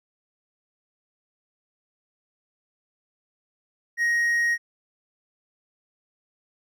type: tone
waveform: triangle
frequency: 1879 Hz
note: A#6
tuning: 13 cents sharp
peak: -18 dBFS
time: 3.97-4.58 s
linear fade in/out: 50 ms
effects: none